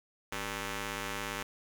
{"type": "ring-modulated tone", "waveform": "5% pulse", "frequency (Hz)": 212.1, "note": "G#3", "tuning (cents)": 37, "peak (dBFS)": -21, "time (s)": [0.32, 1.43], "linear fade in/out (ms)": 5, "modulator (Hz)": 685, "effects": []}